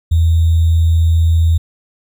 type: tone with sample-and-hold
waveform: sine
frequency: 82.41 Hz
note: E2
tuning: in tune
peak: -8 dBFS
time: 0.11-1.58 s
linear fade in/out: 10 ms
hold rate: 3675 Hz
effects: none

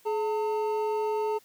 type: tone pair together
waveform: triangle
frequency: 425.7 / 902 Hz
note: G#4 / A5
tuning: +43 / +43 cents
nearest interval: octave + minor second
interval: 1300 cents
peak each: -25 / -29 dBFS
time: 0.05-1.39 s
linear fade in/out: 20 ms
effects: white hiss -60 dBFS RMS until 1.44 s

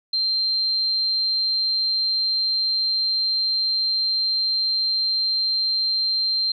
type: tone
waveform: sine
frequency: 4153 Hz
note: C8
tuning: 14 cents flat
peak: -19 dBFS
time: 0.13-6.52 s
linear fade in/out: 5 ms
effects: none

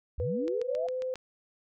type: linear sweep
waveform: sine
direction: up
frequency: 56 to 698.5 Hz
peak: -31 dBFS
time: 0.18-0.87 s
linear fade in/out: 5 ms
type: tone with pitch glide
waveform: sine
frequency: 491.1 to 513.4 Hz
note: B4 to C5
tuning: -10 to -33 cents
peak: -30 dBFS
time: 0.2-1.14 s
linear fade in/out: 0 ms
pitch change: +77 cents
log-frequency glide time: 0.44-1.02 s
type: click train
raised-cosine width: 0.2 ms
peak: -27 dBFS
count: 6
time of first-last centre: 0.48-1.157 s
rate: 7.39 Hz
effects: none

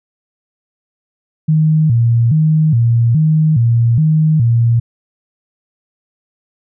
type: tone with vibrato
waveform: sine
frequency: 135.2 Hz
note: C#3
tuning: 43 cents flat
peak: -8 dBFS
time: 1.48-4.8 s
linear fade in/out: 10 ms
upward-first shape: square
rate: 1.2 Hz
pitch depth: 250 cents each way
effects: none

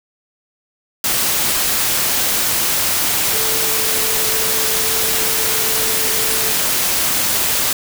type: tone in noise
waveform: sine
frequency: 441.2 Hz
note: A4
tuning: 5 cents sharp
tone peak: -28 dBFS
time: 3.33-6.52 s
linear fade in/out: 2 ms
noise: white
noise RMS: -17 dBFS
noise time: 1.04-7.73 s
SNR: -14 dB
effects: none

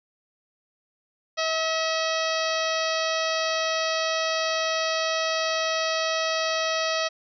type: harmonic tone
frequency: 643 Hz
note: E5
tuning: 43 cents flat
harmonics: 1 / 2 / 3 / 4 / 5 / 6 / 7 / 8 / 9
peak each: -27 / -30 / -32 / -33 / -34 / -35 / -35 / -36 / -37 dBFS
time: 1.37-7.09 s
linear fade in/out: 20 ms
effects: none

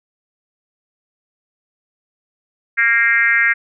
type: tone with frequency modulation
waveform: sine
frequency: 1864.7 Hz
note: A#6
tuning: in tune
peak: -11 dBFS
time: 2.77-3.54 s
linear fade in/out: 20 ms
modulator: 239 Hz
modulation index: 1.5
effects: none

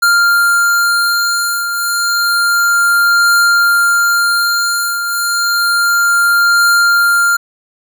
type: beating tone pair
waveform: square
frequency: 1396.9 / 1397.2 Hz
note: F6 / F6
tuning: 0 / 0 cents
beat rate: 0.3 Hz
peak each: -18 / -11 dBFS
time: 0.02-7.37 s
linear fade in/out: 10 ms
effects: none

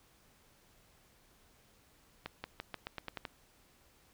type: accelerating click train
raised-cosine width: 0.3 ms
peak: -23 dBFS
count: 9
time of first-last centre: 2.26-3.252 s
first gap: 180 ms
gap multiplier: 0.89
effects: pink hiss -66 dBFS RMS until 4.13 s

